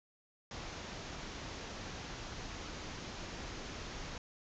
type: low-pass noise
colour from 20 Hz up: pink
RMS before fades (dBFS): -45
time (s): 0.51-4.18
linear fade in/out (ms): 2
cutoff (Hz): 6900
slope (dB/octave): 96
effects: none